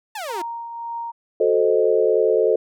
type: exponential sweep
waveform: sawtooth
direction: down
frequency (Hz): 913 to 330.1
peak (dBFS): -24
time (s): 0.15-0.42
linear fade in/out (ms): 5
type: tone with tremolo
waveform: sine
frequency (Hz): 932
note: A#5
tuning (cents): -1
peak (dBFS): -25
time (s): 0.28-1.12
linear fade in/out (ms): 20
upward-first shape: triangle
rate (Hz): 1.8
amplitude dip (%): 50
type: chord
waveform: sine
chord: F# diminished seventh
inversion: none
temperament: equal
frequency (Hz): 370 / 440 / 523.3 / 622.3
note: F#4 / A4 / C5 / Eb5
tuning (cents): 0 / 0 / 0 / 0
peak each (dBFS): -22 / -17 / -21 / -23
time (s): 1.4-2.56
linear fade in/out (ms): 5
effects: none